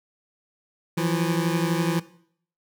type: beating tone pair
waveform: 25% pulse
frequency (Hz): 164.81 / 176.81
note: E3 / F3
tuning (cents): 0 / +22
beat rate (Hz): 12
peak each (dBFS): -20 / -22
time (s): 0.97-2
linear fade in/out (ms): 10
effects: noise-tail reverb RT60 0.6 s tail -18 dB re dry